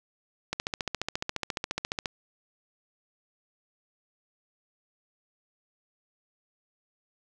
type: click train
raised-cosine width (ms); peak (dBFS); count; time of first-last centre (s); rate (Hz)
0.2; -12; 23; 0.53-2.058; 14.4
effects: none